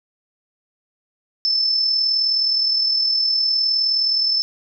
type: tone with amplitude modulation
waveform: sine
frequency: 5274 Hz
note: E8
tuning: in tune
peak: -14 dBFS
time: 1.45-4.42 s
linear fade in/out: 0 ms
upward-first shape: sine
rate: 39.4 Hz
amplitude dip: 40%
effects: none